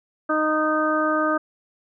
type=harmonic tone; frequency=309 Hz; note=D#4; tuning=12 cents flat; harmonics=1 / 2 / 3 / 4 / 5; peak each=-24 / -24 / -33 / -23 / -27 dBFS; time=0.29-1.38 s; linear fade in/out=10 ms; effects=none